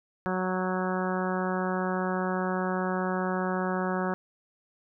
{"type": "harmonic tone with a mistuned harmonic", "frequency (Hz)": 185, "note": "F#3", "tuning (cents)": 0, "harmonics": [1, 2, 3, 4, 5, 6, 7, 8, 9], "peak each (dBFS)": [-30, -33, -35, -36, -37, -38, -38, -39, -40], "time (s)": [0.26, 4.14], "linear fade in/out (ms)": 0, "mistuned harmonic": 9, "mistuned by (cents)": -15, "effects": []}